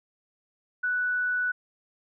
sine tone, 1482 Hz, F#6, 2 cents sharp, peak -24 dBFS, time 0.83-1.52 s, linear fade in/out 10 ms, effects none

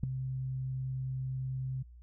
sine tone with ADSR envelope, 130.81 Hz, C3, in tune, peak -21 dBFS, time 0.03-1.83 s, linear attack 6 ms, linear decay 4 ms, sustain -12 dB, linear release 12 ms, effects added 60 Hz sine -50 dBFS peak until 2.02 s

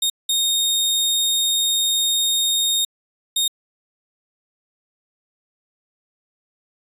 sawtooth tone bursts at uneven times, 3701 Hz, A#7, 13 cents flat, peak -14 dBFS, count 3, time 0.02-0.1 / 0.29-2.85 / 3.36-3.48 s, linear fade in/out 5 ms, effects resampled to 32000 Hz

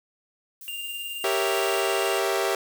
violet noise, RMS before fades -42 dBFS, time 0.61-1.81 s, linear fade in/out 2 ms
square tone with tremolo, 2797 Hz, F7, 2 cents sharp, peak -31 dBFS, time 0.68-2.19 s, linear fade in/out 0 ms, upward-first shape sine, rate 19 Hz, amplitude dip 35%
sawtooth chord, G diminished seventh, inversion none, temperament equal, 392 / 466.2 / 554.4 / 659.3 Hz, G4 / Bb4 / Db5 / Fb5, 0 / 0 / 0 / 0 cents, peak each -22 / -26 / -27 / -25 dBFS, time 1.24-2.55 s, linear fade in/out 2 ms
effects none

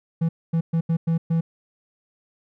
triangle tone bursts at uneven times, 164.81 Hz, E3, in tune, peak -16 dBFS, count 6, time 0.21-0.29 / 0.53-0.61 / 0.73-0.81 / 0.89-0.97 / 1.07-1.18 / 1.3-1.41 s, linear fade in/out 10 ms, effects none

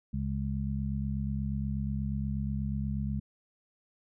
harmonic tone, 68.3 Hz, C#2, 25 cents flat, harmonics 1 / 2 / 3, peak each -34 / -34 / -34 dBFS, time 0.13-3.2 s, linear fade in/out 10 ms, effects none

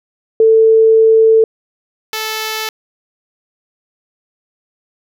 sine / 5% pulse tone pair in turn, 445 / 437.4 Hz, A4 / A4, +20 / -10 cents, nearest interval unison, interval 30 cents, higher first, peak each -5 / -7 dBFS, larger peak first, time 0.4-1.44 / 2.13-2.69 s, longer first, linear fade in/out 2 ms, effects none

